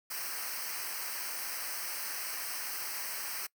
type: noise with comb filter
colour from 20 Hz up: white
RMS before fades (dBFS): -38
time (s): 0.1-3.47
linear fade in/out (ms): 10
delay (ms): 0.28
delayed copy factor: -0.95
effects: noise-tail reverb RT60 0.1 s tail -23 dB re dry